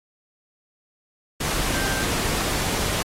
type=tone in noise; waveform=sine; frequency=1568 Hz; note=G6; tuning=in tune; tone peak=-29 dBFS; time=1.74-2.04 s; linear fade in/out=10 ms; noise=pink; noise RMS=-25 dBFS; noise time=1.4-3.03 s; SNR=-7 dB; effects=low-pass 12000 Hz 12 dB/octave + AAC 48 kbps